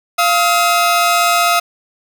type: tone pair together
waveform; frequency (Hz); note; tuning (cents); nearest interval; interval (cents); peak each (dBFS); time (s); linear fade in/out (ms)
sawtooth; 694 / 1272.1; F5 / D#6; -11 / +38; minor seventh; 1049; -10; 0.18-1.6; 10
effects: none